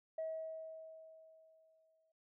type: tone with exponential decay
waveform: sine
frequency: 641 Hz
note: E5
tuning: 49 cents flat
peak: -36 dBFS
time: 0.18-2.12 s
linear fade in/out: 5 ms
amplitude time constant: 420 ms
effects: tanh soft clip ceiling -34 dBFS

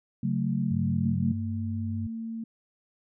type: chord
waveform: sine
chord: F# minor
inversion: second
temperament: just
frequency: 138.75 / 185 / 222 Hz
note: C#3 / F#3 / A3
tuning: +2 / 0 / +16 cents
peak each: -29 dBFS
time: 0.23-1.32 s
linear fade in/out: 5 ms
type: tone with pitch glide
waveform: sine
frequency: 97.9 to 97.22 Hz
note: G2 to G2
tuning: -2 to -14 cents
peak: -30 dBFS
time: 0.71-2.07 s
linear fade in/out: 5 ms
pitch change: -12 cents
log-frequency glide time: 0.97-1.39 s
type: tone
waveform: sine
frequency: 226.3 Hz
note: A3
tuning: 49 cents sharp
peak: -32 dBFS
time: 1.05-2.44 s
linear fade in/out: 5 ms
effects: none

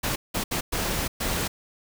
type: noise bursts at uneven times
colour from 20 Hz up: pink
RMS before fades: -27 dBFS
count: 5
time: 0.03-0.16 / 0.34-0.44 / 0.51-0.61 / 0.72-1.08 / 1.2-1.48 s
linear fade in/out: 10 ms
effects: none

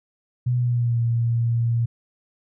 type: tone with pitch glide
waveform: sine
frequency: 123.47 to 117.01 Hz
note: B2 to A#2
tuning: 0 to +7 cents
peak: -18 dBFS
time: 0.46-1.86 s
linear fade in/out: 10 ms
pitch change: -93 cents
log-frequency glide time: 0.56-1 s
effects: none

